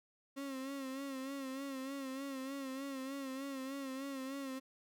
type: tone with vibrato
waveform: 35% pulse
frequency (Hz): 270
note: C#4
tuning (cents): -45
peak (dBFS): -39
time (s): 0.36-4.6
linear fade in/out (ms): 20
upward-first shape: sine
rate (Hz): 3.3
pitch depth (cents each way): 56
effects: none